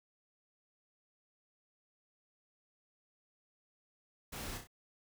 pink noise with echo, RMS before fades -44 dBFS, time 4.32-4.58 s, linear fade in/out 10 ms, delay 31 ms, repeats 3, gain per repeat -5 dB, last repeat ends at 4.673 s, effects none

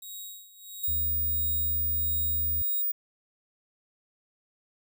5% pulse tone with tremolo, 3800 Hz, A#7, 33 cents sharp, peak -30 dBFS, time 0.02-2.82 s, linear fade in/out 5 ms, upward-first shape sine, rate 1.5 Hz, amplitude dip 80%
sine tone, 15000 Hz, A#9, 10 cents sharp, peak -25 dBFS, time 0.83-2.92 s, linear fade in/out 10 ms
triangle tone with pitch glide, 79.7 to 80.53 Hz, D#2 to E2, +42 to -40 cents, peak -33 dBFS, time 0.88-2.62 s, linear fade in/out 0 ms, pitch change +18 cents, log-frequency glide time 1.66-1.77 s
effects none

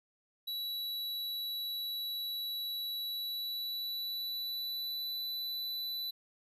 square tone with pitch glide, 3926 to 3981 Hz, B7 to B7, -11 to +13 cents, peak -36 dBFS, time 0.47-6.11 s, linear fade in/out 10 ms, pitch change +24 cents, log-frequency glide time 3.01-5.21 s, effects none

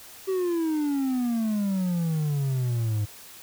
triangle exponential sweep, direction down, 386.9 to 102.5 Hz, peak -21 dBFS, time 0.27-3.06 s, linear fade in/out 20 ms, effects white hiss -46 dBFS RMS until 3.42 s

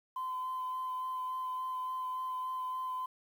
sine tone with vibrato, 1024 Hz, C6, 38 cents flat, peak -33 dBFS, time 0.16-3.06 s, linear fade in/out 5 ms, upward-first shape sine, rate 3.5 Hz, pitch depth 11 cents each way, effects tanh soft clip ceiling -31 dBFS + 10-bit

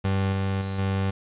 30% pulse tone with level steps, 96.8 Hz, G2, 21 cents flat, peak -19 / -21 / -25 / -20 dBFS, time 0.04-1.11 s, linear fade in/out 10 ms, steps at 0.32 / 0.61 / 0.78 s, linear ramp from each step 10 ms, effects resampled to 8000 Hz + 9-bit

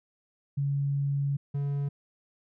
sine / triangle tone pair in turn, 140.5 / 141.64 Hz, C#3 / C#3, +24 / +38 cents, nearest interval unison, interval 14 cents, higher second, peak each -25 dBFS, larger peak neither, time 0.57-1.37 / 1.54-1.89 s, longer first, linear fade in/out 10 ms, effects none

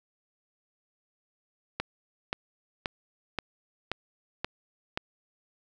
click train, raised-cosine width 0.3 ms, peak -13 dBFS, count 7, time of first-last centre 1.8-4.975 s, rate 1.89 Hz, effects none

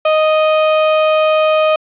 35% pulse tone, 622.3 Hz, D#5, in tune, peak -8 dBFS, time 0.05-1.76 s, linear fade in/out 5 ms, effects resampled to 8000 Hz + 8-bit

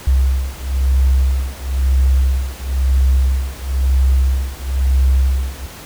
sine beating tone pair, 65.41 / 66.41 Hz, C2 / C2, 0 / +26 cents, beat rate 1 Hz, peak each -15 dBFS, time 0.07-5.66 s, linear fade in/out 5 ms, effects pink hiss -35 dBFS RMS until 5.85 s

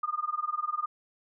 sine tone with tremolo, 1220 Hz, D#6, 34 cents flat, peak -25 dBFS, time 0.03-0.86 s, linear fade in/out 5 ms, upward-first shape sine, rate 20 Hz, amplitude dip 95%, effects none

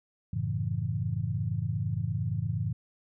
sine chord, F# minor seventh, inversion none, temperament equal, 92.5 / 110 / 138.59 / 164.81 Hz, F#2 / A2 / C#3 / E3, 0 / 0 / 0 / 0 cents, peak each -35 / -31 / -34 / -35 dBFS, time 0.33-2.73 s, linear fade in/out 5 ms, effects none

